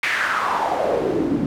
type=noise with band-pass filter sweep; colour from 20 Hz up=pink; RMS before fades=-21 dBFS; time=0.03-1.46 s; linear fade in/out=2 ms; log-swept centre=2200 to 230 Hz; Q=4; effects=none